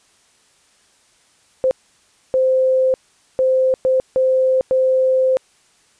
sine tone bursts at uneven times, 520 Hz, C5, 11 cents flat, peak -12 dBFS, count 6, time 1.64-1.71 / 2.34-2.94 / 3.39-3.74 / 3.85-4 / 4.16-4.61 / 4.71-5.37 s, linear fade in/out 0 ms, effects white hiss -56 dBFS RMS until 5.99 s + resampled to 22050 Hz

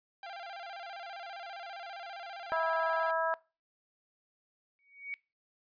sawtooth tone with vibrato, 738 Hz, F#5, 5 cents flat, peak -38 dBFS, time 0.23-3.11 s, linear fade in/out 2 ms, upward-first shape square, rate 15 Hz, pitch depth 120 cents each way
harmonic tone, 326.4 Hz, E4, 17 cents flat, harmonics 2 / 3 / 4 / 5, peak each -32 / -34 / -35 / -36 dBFS, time 2.52-3.34 s, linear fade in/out 0 ms
sine tone with exponential growth, 2245 Hz, C#7, 21 cents sharp, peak -33 dBFS, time 4.79-5.14 s, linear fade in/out 0 ms, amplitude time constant 75 ms
effects noise-tail reverb RT60 0.3 s tail -22 dB re dry + resampled to 11025 Hz

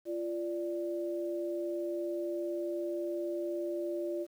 sine tone pair together, 344.6 / 587.3 Hz, F4 / D5, -23 / 0 cents, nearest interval major sixth, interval 923 cents, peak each -34 / -37 dBFS, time 0.05-4.27 s, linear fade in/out 50 ms, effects 10-bit

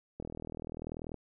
click train, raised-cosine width 2 ms, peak -27 dBFS, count 39, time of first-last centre 0.2-1.143 s, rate 40.3 Hz, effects none

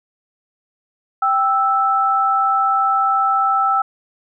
sine tone pair together, 784 / 1318.5 Hz, G5 / E6, 0 / 0 cents, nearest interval major sixth, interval 900 cents, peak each -18 / -15 dBFS, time 1.22-3.82 s, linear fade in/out 5 ms, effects none

